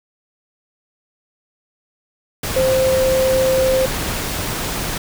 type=tone in noise; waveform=sine; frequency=523.3 Hz; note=C5; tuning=in tune; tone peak=-13 dBFS; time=2.56-3.86 s; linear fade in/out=5 ms; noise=pink; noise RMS=-23 dBFS; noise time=2.43-4.98 s; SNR=+7 dB; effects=none